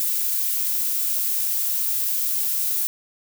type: noise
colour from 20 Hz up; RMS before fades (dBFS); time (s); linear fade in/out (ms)
violet; -23; 0-2.87; 0
effects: none